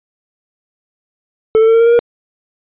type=tone with pitch steps; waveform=triangle; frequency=440 / 445.6 / 451.3 / 457.1 / 462.9 / 468.9 / 474.9 Hz; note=A4 / A4 / A4 / A#4 / A#4 / A#4 / A#4; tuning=0 / +22 / +44 / -34 / -12 / +10 / +32 cents; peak=-4 dBFS; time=1.55-1.991 s; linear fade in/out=0 ms; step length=63 ms; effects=resampled to 8000 Hz